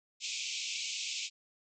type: band-pass noise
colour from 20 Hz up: pink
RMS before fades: -38 dBFS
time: 0.2-1.3 s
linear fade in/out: 50 ms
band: 2300 to 7500 Hz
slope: 96 dB/octave
effects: none

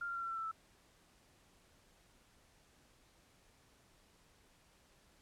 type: tone with pitch steps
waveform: sine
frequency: 1396.9 / 1383.3 / 1369.7 / 1356.3 / 1343.1 / 1330 / 1317 Hz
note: F6 / F6 / F6 / E6 / E6 / E6 / E6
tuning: 0 / -17 / -34 / +49 / +32 / +15 / -2 cents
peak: -38 dBFS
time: 0.01-0.514 s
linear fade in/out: 5 ms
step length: 72 ms
effects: pink hiss -68 dBFS RMS until 5.21 s + low-pass 11000 Hz 12 dB/octave

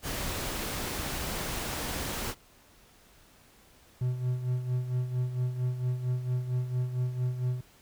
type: noise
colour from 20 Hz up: pink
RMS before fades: -34 dBFS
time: 0.02-2.35 s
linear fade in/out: 50 ms
type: tone with tremolo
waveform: triangle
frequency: 125.5 Hz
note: B2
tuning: 28 cents sharp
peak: -23 dBFS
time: 4.01-7.61 s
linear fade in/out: 5 ms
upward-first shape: sine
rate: 4.4 Hz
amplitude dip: 65%
effects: pink hiss -59 dBFS RMS until 7.81 s

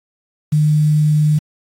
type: tone with quantisation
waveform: sine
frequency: 151.6 Hz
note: D#3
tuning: 45 cents flat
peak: -10 dBFS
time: 0.52-1.39 s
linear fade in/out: 10 ms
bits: 6
effects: AAC 48 kbps

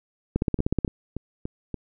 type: two click trains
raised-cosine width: 3 ms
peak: -17 / -9 dBFS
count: 5 / 9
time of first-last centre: 0.59-1.743 / 0.36-0.848 s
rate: 3.47 / 16.4 Hz
effects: none

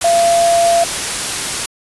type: tone in noise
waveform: sine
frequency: 682 Hz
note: F5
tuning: 41 cents flat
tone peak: -9 dBFS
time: 0.04-0.84 s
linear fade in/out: 5 ms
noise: white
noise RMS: -19 dBFS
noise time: 0.01-1.66 s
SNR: +7 dB
effects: resampled to 24000 Hz

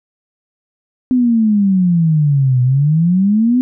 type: exponential two-way sweep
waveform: sine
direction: down then up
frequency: 257.4 to 123.47 to 257.4 Hz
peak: -9 dBFS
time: 1.11-3.61 s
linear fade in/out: 0 ms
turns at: 2.62 s
effects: none

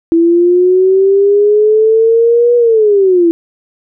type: linear two-way sweep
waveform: sine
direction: up then down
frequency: 329.6 to 483.8 to 329.6 Hz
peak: -5 dBFS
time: 0.12-3.31 s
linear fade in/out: 0 ms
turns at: 2.56 s
effects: none

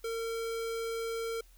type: tone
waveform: square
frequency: 456.2 Hz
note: A#4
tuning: 37 cents flat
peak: -34 dBFS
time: 0.04-1.41 s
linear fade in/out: 5 ms
effects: added 41 Hz sine -56 dBFS peak until 1.57 s + white hiss -65 dBFS RMS until 1.57 s

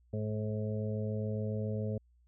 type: harmonic tone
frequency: 107.2 Hz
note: A2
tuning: 45 cents flat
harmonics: 1 / 2 / 4 / 5 / 6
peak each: -34 / -38 / -41 / -42 / -48 dBFS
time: 0.13-1.98 s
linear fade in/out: 5 ms
effects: added 60 Hz sine -63 dBFS peak until 2.27 s

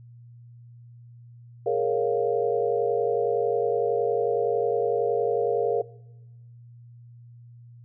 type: chord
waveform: sine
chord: Bb minor seventh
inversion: third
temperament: equal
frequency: 415.3 / 466.2 / 554.4 / 698.5 Hz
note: Ab4 / Bb4 / Db5 / F5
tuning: 0 / 0 / 0 / 0 cents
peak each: -27 / -24 / -30 / -30 dBFS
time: 1.66-5.82 s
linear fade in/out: 5 ms
effects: noise-tail reverb RT60 1.0 s tail -21 dB re dry + added 119 Hz sine -45 dBFS peak until 7.84 s

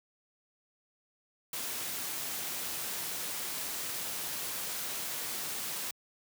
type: noise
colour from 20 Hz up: white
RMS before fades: -37 dBFS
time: 1.53-5.91 s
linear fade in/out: 2 ms
effects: high-pass 100 Hz 12 dB/octave

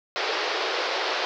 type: band-pass noise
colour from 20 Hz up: pink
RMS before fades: -27 dBFS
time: 0.16-1.25 s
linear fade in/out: 0 ms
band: 370 to 5200 Hz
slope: 48 dB/octave
effects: none

